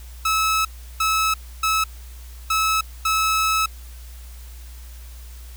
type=tone bursts at uneven times; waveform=sawtooth; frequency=1298 Hz; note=E6; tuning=27 cents flat; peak=-14 dBFS; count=5; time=0.25-0.65 / 1-1.34 / 1.63-1.84 / 2.5-2.81 / 3.05-3.66 s; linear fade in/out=5 ms; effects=added 60 Hz sine -36 dBFS peak until 5.56 s + white hiss -48 dBFS RMS until 5.56 s